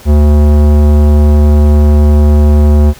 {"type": "tone with tanh clipping", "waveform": "sine", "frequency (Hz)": 74.1, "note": "D2", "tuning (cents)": 16, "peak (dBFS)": -5, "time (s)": [0.05, 2.94], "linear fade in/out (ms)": 50, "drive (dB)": 18, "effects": ["pink hiss -35 dBFS RMS until 2.99 s"]}